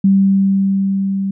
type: tone with level ramp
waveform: sine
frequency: 194.9 Hz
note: G3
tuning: 10 cents flat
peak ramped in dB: -7 to -16 dBFS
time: 0.04-1.31 s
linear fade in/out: 5 ms
effects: none